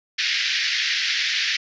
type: band-pass noise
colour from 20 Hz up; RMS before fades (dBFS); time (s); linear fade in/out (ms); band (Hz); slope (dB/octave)
pink; -23; 0.18-1.57; 10; 1700 to 5500; 48
effects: resampled to 16000 Hz